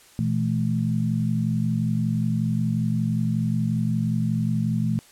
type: tone cluster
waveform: sine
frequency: 120 / 165.3 / 216.9 Hz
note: B2 / E3 / A3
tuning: -49 / +5 / -25 cents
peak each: -25 dBFS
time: 0.19-4.99 s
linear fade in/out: 0 ms
effects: white hiss -52 dBFS RMS until 5.11 s + low-pass 11000 Hz 12 dB/octave